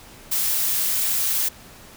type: noise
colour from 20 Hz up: blue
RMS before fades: -22 dBFS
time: 0.31-1.49 s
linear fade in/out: 10 ms
effects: pink hiss -45 dBFS RMS until 1.96 s